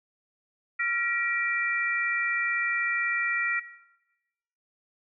sine tone cluster, 1381 / 1917 / 2353 Hz, F6 / A#6 / D7, -20 / +48 / +3 cents, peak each -31 / -27 / -31 dBFS, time 0.79-3.6 s, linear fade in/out 10 ms, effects noise-tail reverb RT60 1.0 s tail -17 dB re dry

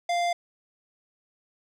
sine tone with hard clipping, 696 Hz, F5, 6 cents flat, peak -25 dBFS, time 0.09-0.33 s, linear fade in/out 5 ms, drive 16 dB, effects none

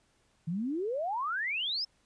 sine exponential sweep, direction up, 155.56 to 5390 Hz, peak -30 dBFS, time 0.47-1.85 s, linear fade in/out 10 ms, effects pink hiss -70 dBFS RMS until 2.05 s + resampled to 22050 Hz

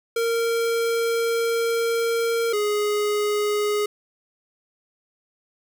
square tone pair in turn, 461.9 / 416.9 Hz, A#4 / G#4, -16 / +7 cents, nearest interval major second, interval 177 cents, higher first, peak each -21 dBFS, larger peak neither, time 0.16-2.53 / 2.53-3.86 s, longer first, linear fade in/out 5 ms, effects 9-bit

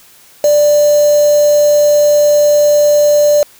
sine tone with quantisation, 590 Hz, D5, 8 cents sharp, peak -6 dBFS, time 0.44-3.43 s, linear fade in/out 2 ms, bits 3, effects white hiss -43 dBFS RMS until 3.59 s

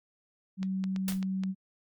sine tone, 190 Hz, F#3, 46 cents sharp, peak -29 dBFS, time 0.57-1.55 s, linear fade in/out 50 ms
clicks, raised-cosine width 0.2 ms, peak -25 dBFS, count 6, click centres 0.63 / 0.84 / 0.962 / 1.122 / 1.228 / 1.436 s
white noise with exponential decay, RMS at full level -32 dBFS, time 1.08-1.23 s, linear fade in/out 2 ms, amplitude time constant 31 ms
effects Opus 48 kbps

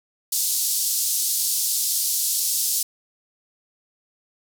white band-pass noise, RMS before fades -23 dBFS, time 0.32-2.83 s, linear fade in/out 5 ms, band 4400 to 14000 Hz, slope 24 dB/octave, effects none

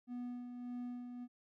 triangle tone with tremolo, 245 Hz, B3, 14 cents flat, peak -38 dBFS, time 0.07-1.28 s, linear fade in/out 50 ms, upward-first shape sine, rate 1.7 Hz, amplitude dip 45%, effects none

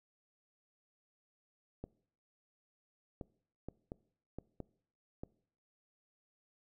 clicks, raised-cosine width 2 ms, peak -29 dBFS, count 7, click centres 1.84 / 3.212 / 3.686 / 3.919 / 4.386 / 4.603 / 5.235 s, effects noise-tail reverb RT60 0.6 s tail -22 dB re dry

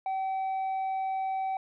sine tone with tanh clipping, 766 Hz, G5, 40 cents flat, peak -29 dBFS, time 0.06-1.57 s, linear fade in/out 2 ms, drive 3 dB, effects none

